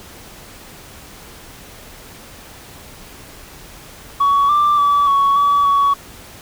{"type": "tone with pitch steps", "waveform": "sine", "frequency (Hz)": [1124, 1180, 1150, 1115, 1142, 1124], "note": ["C#6", "D6", "D6", "C#6", "D6", "C#6"], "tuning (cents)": [24, 8, -37, 10, -49, 24], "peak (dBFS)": -9, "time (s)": [4.2, 5.94], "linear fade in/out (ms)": 10, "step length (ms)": 290, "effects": ["tanh soft clip ceiling -9 dBFS", "pink hiss -39 dBFS RMS until 6.41 s"]}